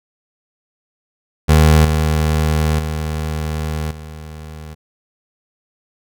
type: tone with level steps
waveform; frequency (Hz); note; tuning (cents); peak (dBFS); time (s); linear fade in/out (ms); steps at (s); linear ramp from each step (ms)
25% pulse; 77.6; D#2; -4; -4 / -10 / -16 / -27; 1.48-4.75; 20; 1.85 / 2.79 / 3.91; 2
effects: none